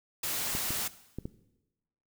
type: noise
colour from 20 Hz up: white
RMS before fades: -33 dBFS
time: 0.23-0.88 s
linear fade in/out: 5 ms
type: clicks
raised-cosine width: 3 ms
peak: -23 dBFS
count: 4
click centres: 0.551 / 0.706 / 1.186 / 1.255 s
effects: noise-tail reverb RT60 1.0 s tail -17 dB re dry